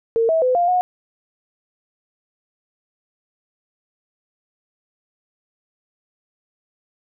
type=tone with pitch steps; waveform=sine; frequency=456.7 / 648 / 507 / 699 / 726 Hz; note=A#4 / E5 / B4 / F5 / F#5; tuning=-36 / -30 / +45 / +1 / -33 cents; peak=-14 dBFS; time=0.16-0.81 s; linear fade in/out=0 ms; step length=130 ms; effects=none

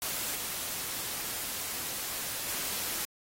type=noise with level steps; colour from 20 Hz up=white; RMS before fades=-34 / -36 / -34 dBFS; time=0.02-3.05 s; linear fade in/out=0 ms; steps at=0.35 / 2.48 s; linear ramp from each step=5 ms; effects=AAC 48 kbps

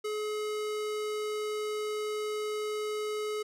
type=tone; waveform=square; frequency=424.6 Hz; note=G#4; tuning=38 cents sharp; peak=-32 dBFS; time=0.04-3.43 s; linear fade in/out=10 ms; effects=low-pass 11000 Hz 12 dB/octave

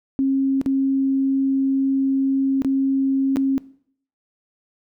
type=tone with dropouts; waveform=sine; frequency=269.8 Hz; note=C#4; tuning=47 cents flat; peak=-16 dBFS; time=0.19-3.58 s; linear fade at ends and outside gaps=0 ms; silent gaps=0.614-0.661 / 2.62-2.647 / 3.36-3.369 s; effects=noise-tail reverb RT60 0.6 s tail -20 dB re dry

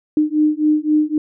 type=beating tone pair; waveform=sine; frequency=302.5 / 306.3 Hz; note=D#4 / D#4; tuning=-49 / -27 cents; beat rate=3.8 Hz; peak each=-16 dBFS; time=0.17-1.18 s; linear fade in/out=2 ms; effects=none

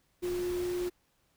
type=tone in noise; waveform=sine; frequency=356.3 Hz; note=F4; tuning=35 cents sharp; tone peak=-30 dBFS; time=0.22-0.9 s; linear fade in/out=20 ms; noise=pink; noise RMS=-44 dBFS; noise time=0.22-0.9 s; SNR=+11 dB; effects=pink hiss -72 dBFS RMS until 1.36 s

